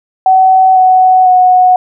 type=tone with pitch steps; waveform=sine; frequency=755 / 744.6 / 734.4 Hz; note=F#5 / F#5 / F#5; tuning=+35 / +11 / -13 cents; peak=-3 dBFS; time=0.26-1.76 s; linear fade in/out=2 ms; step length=500 ms; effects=none